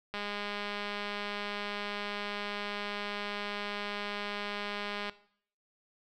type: click train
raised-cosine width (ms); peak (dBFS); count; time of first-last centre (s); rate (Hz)
0.3; -21; 1017; 0.14-5.096; 205
effects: noise-tail reverb RT60 0.6 s tail -18 dB re dry